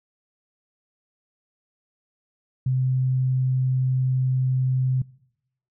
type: tone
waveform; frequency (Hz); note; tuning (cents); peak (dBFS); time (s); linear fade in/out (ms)
sine; 129.4; C3; -19; -19; 2.66-5.02; 5
effects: noise-tail reverb RT60 0.8 s tail -23 dB re dry